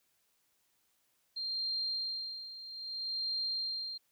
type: tone with tremolo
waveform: sine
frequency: 4186 Hz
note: C8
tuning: in tune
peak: -32 dBFS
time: 1.36-3.98 s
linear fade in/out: 10 ms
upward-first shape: sine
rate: 0.61 Hz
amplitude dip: 75%
effects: white hiss -75 dBFS RMS until 4.11 s